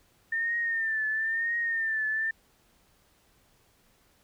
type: tone with vibrato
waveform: sine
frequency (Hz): 1804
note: A6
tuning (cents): +43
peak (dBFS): -26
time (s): 0.32-2.31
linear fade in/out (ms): 5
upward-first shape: triangle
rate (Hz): 1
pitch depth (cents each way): 73
effects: pink hiss -65 dBFS RMS until 4.23 s